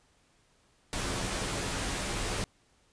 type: noise with comb filter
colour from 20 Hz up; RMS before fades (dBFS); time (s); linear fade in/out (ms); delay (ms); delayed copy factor
pink; -33; 0.93-2.44; 0; 13; -0.5
effects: pink hiss -67 dBFS RMS until 2.92 s + resampled to 22050 Hz

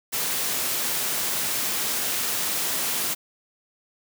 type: high-pass noise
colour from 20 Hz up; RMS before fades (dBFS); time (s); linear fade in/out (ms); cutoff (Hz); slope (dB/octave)
white; -26; 0.12-3.15; 20; 120; 12
effects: none

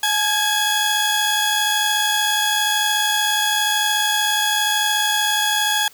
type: tone cluster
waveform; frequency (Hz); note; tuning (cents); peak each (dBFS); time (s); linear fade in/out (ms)
sawtooth; 847 / 1637 / 3367; G#5 / G#6 / G#7; +34 / -25 / +23; -18; 0.03-5.88; 2
effects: white hiss -48 dBFS RMS until 5.93 s

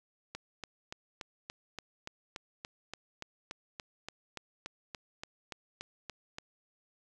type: click train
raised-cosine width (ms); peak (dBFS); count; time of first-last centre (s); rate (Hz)
0.2; -23; 22; 0.35-6.384; 3.48
effects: none

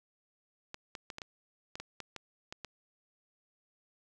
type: clicks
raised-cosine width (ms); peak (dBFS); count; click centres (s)
0.2; -24; 11; 0.744 / 0.952 / 1.102 / 1.184 / 1.218 / 1.755 / 1.8 / 2.003 / 2.163 / 2.525 / 2.647
effects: none

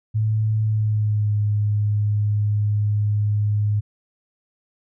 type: tone with pitch glide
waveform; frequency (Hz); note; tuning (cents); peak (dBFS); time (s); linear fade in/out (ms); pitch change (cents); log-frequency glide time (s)
sine; 108.7 to 104.45; A2 to G#2; -21 to +10; -17; 0.14-3.81; 20; -69; 0.62-1.34
effects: none

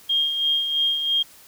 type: tone with tremolo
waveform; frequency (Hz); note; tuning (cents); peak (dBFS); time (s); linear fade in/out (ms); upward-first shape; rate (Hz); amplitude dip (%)
sine; 3226; G7; +49; -17; 0.09-1.23; 10; sine; 3; 50
effects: white hiss -49 dBFS RMS until 1.47 s

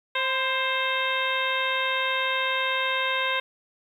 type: harmonic tone with a mistuned harmonic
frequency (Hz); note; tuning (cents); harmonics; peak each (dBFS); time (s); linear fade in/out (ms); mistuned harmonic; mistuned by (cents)
528; C5; +16; 1 / 2 / 3 / 4 / 5 / 6 / 7; -32 / -29 / -30 / -30 / -31 / -34 / -32; 0.15-3.4; 5; 2; -42
effects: 9-bit

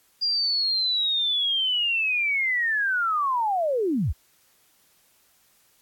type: linear sweep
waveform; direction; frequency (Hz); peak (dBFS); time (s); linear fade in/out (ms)
sine; down; 4833 to 46.37; -21; 0.21-4.13; 20
effects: white hiss -62 dBFS RMS until 5.81 s + AAC 64 kbps

